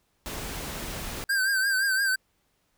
pink noise, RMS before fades -35 dBFS, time 0.26-1.24 s, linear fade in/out 0 ms
square tone with vibrato, 1568 Hz, G6, in tune, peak -23 dBFS, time 1.29-2.16 s, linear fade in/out 10 ms, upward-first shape triangle, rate 5.8 Hz, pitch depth 74 cents each way
effects pink hiss -71 dBFS RMS until 2.77 s

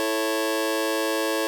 sawtooth chord, A major, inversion second, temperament just, 330 / 440 / 550 Hz, E4 / A4 / C#5, +2 / 0 / -14 cents, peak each -23 / -24 / -23 dBFS, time 0-1.47 s, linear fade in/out 0 ms, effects none

